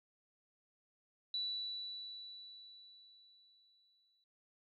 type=tone with exponential decay; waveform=sine; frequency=3951 Hz; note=B7; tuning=in tune; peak=-35 dBFS; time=1.34-4.24 s; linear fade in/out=2 ms; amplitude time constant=630 ms; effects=none